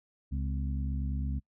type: harmonic tone with a mistuned harmonic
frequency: 69.1 Hz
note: C#2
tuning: 5 cents flat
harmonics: 1 / 2 / 3 / 4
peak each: -31 / -37 / -41 / -43 dBFS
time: 0.31-1.4 s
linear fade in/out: 20 ms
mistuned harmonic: 4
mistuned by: -110 cents
effects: noise-tail reverb RT60 0.1 s tail -25 dB re dry